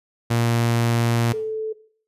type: tone pair in turn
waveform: sawtooth / sine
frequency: 117.2 / 437.4 Hz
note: A#2 / A4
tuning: +10 / -10 cents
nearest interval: octave + major seventh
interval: 2280 cents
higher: second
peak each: -14 / -23 dBFS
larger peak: first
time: 0.3-1.33 / 1.33-1.73 s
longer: first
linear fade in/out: 10 ms
effects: noise-tail reverb RT60 0.5 s tail -17 dB re dry + resampled to 32000 Hz